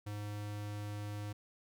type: tone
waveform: square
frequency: 103.83 Hz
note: G#2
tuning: in tune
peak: -40 dBFS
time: 0.06-1.33 s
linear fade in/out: 10 ms
effects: none